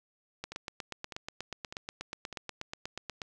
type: two click trains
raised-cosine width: 0.2 ms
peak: -20 / -24 dBFS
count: 24 / 4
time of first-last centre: 0.44-3.218 / 0.52-2.327 s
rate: 8.28 / 1.66 Hz
effects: none